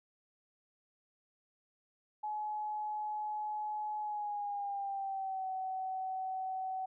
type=tone with pitch glide; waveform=sine; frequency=848 to 755.5 Hz; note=G#5 to F#5; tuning=+36 to +36 cents; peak=-35 dBFS; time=2.23-6.86 s; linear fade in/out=10 ms; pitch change=-200 cents; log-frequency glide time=4-5.48 s; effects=none